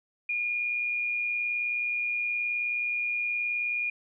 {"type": "tone with amplitude modulation", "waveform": "sine", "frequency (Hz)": 2430, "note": "D#7", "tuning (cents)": -42, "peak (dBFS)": -25, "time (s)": [0.29, 3.9], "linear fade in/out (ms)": 5, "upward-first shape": "sine", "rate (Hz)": 119, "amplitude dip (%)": 35, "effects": []}